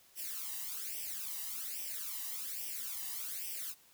blue noise with flanger, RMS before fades -41 dBFS, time 0.15-3.75 s, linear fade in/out 50 ms, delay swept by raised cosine 0.36 to 1.05 ms, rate 1.2 Hz, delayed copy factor +0.95, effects white hiss -64 dBFS RMS until 3.93 s

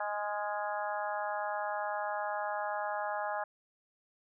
harmonic tone with a mistuned harmonic, 207.7 Hz, G#3, in tune, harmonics 3 / 4 / 5 / 6 / 7 / 8, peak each -38 / -36 / -42 / -43 / -44 / -42 dBFS, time 0-3.44 s, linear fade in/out 5 ms, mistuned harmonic 7, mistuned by -36 cents, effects none

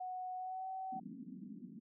sine tone with pitch glide, 738 to 758.3 Hz, F#5 to F#5, -5 to +42 cents, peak -40 dBFS, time 0-1 s, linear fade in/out 10 ms, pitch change +47 cents, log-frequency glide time 0.36-0.68 s
pink band-pass noise, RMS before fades -50 dBFS, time 0.92-1.8 s, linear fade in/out 10 ms, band 190 to 270 Hz, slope 48 dB/octave
effects none

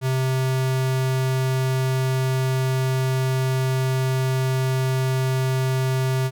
square tone, 130.81 Hz, C3, in tune, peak -20 dBFS, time 0.01-6.31 s, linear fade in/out 50 ms, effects none

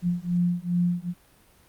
sine beating tone pair, 174.4 / 176.9 Hz, F3 / F3, -2 / +23 cents, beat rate 2.5 Hz, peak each -25 / -25 dBFS, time 0.02-1.14 s, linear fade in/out 50 ms, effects pink hiss -58 dBFS RMS until 1.68 s + Opus 48 kbps

